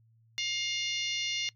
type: harmonic tone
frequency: 708 Hz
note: F5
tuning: 23 cents sharp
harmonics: 3 / 4 / 5 / 6 / 7 / 8 / 9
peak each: -36 / -35 / -37 / -39 / -45 / -41 / -46 dBFS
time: 0.38-1.49 s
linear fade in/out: 0 ms
effects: noise-tail reverb RT60 0.1 s tail -22 dB re dry + added 113 Hz sine -61 dBFS peak until 1.55 s